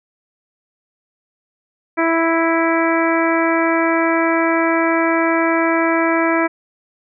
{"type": "harmonic tone", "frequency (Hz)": 329.6, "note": "E4", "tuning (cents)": 0, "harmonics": [1, 2, 3, 4, 5, 6, 7], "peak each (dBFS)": [-17, -20, -22, -23, -24, -25, -25], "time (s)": [1.97, 6.48], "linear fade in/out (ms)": 20, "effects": []}